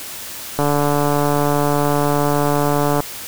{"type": "click train", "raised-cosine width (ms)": 1, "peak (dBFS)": -4, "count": 351, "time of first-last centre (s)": [0.59, 3.004], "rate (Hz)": 145, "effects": ["white hiss -31 dBFS RMS until 3.27 s"]}